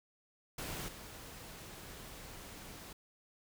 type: noise with level steps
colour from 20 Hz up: pink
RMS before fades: -42 / -50 dBFS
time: 0.58-2.93 s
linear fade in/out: 5 ms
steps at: 0.88 s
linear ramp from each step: 5 ms
effects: none